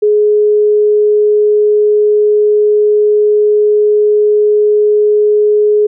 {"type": "tone", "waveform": "sine", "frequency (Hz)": 420, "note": "G#4", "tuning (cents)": 19, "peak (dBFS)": -6, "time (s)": [0.02, 5.87], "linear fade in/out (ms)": 10, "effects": []}